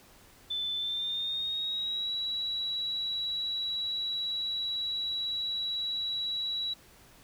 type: tone with pitch glide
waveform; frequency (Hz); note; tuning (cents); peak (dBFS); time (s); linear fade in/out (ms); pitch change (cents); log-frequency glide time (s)
sine; 3520 to 3906; A7 to B7; 0 to -20; -30; 0.5-6.74; 10; +180; 0.76-2.12
effects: pink hiss -57 dBFS RMS until 7.23 s